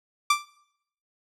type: tone with exponential decay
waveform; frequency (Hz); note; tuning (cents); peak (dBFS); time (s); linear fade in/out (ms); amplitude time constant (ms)
sawtooth; 1174.7; D6; 0; -11; 0.3-0.46; 5; 33
effects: noise-tail reverb RT60 0.7 s tail -20 dB re dry + low-pass 10000 Hz 12 dB/octave